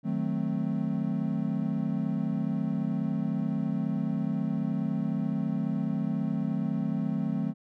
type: chord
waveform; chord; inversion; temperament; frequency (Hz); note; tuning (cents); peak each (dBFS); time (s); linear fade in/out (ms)
triangle; D# diminished seventh; none; equal with one note detuned; 155.56 / 185 / 219.4 / 261.6; D#3 / F#3 / A3 / C4; 0 / 0 / -5 / 0; -31 / -30 / -29 / -32; 0.03-7.54; 50
effects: none